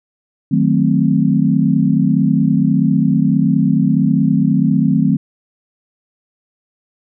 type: chord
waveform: sine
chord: D# diminished seventh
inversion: none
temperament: equal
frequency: 155.56 / 185 / 220 / 261.6 Hz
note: D#3 / F#3 / A3 / C4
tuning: 0 / 0 / 0 / 0 cents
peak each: -16 dBFS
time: 0.51-5.17 s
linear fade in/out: 10 ms
effects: none